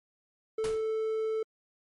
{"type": "tone", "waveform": "triangle", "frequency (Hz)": 440, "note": "A4", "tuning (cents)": 0, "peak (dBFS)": -26, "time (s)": [0.58, 1.43], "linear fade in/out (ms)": 5}
{"type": "noise with exponential decay", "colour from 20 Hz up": "pink", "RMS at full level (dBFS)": -35, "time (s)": [0.64, 0.89], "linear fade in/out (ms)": 2, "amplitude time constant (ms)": 53}
{"effects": ["MP3 48 kbps"]}